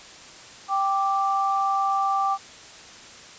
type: tone pair together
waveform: sine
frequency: 784 / 1174.7 Hz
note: G5 / D6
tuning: 0 / 0 cents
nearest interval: perfect fifth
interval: 700 cents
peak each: -23 dBFS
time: 0.68-2.38 s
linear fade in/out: 50 ms
effects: white hiss -44 dBFS RMS until 3.38 s + resampled to 16000 Hz